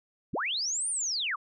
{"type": "linear two-way sweep", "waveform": "sine", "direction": "up then down", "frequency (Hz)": [43.9, 9370, 1008], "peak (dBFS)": -28, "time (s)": [0.33, 1.36], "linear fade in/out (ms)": 10, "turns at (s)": 0.89, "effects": []}